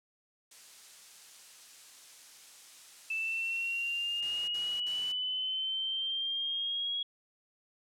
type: noise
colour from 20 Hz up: blue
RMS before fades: -48 dBFS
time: 0.51-4.21 s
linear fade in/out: 5 ms
type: linear sweep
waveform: sine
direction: up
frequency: 2637 to 3322 Hz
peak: -31 dBFS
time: 3.1-7.03 s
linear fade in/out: 5 ms
type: noise bursts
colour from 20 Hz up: white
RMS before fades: -47 dBFS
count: 3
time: 4.22-5.122 s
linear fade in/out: 5 ms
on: 260 ms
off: 61 ms
effects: low-pass 8000 Hz 12 dB/octave